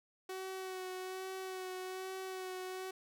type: tone with vibrato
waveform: sawtooth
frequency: 374.3 Hz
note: F#4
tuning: 20 cents sharp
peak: -37 dBFS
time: 0.29-2.91 s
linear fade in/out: 5 ms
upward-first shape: sine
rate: 1.2 Hz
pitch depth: 20 cents each way
effects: none